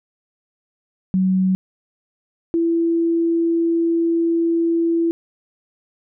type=tone pair in turn; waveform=sine; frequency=187.5 / 334.1 Hz; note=F#3 / E4; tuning=+23 / +23 cents; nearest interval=minor seventh; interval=1000 cents; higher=second; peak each=-14 / -15 dBFS; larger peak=first; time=1.14-1.55 / 2.54-5.11 s; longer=second; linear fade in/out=0 ms; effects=none